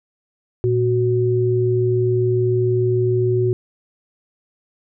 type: tone pair together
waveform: sine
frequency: 116.54 / 369.6 Hz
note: A#2 / F#4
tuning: 0 / -2 cents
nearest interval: octave + minor sixth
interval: 1998 cents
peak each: -18 / -17 dBFS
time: 0.64-3.53 s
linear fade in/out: 0 ms
effects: none